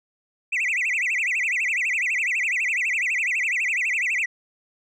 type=tone with vibrato; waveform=sine; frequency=2299 Hz; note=D7; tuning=37 cents flat; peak=-18 dBFS; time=0.52-4.26 s; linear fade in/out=10 ms; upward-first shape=sine; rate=12 Hz; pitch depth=290 cents each way; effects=tanh soft clip ceiling -20 dBFS